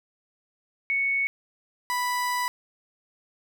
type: tone pair in turn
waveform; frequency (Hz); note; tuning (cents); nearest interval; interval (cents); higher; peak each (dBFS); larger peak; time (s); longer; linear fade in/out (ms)
sine / 30% pulse; 2217 / 987.6; C#7 / B5; 0 / 0; octave + major second; 1400; first; -22; neither; 0.9-1.27 / 1.9-2.48; second; 0
effects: none